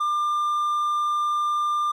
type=tone; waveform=triangle; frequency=1196 Hz; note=D6; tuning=31 cents sharp; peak=-19 dBFS; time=0-1.92 s; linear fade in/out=10 ms; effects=none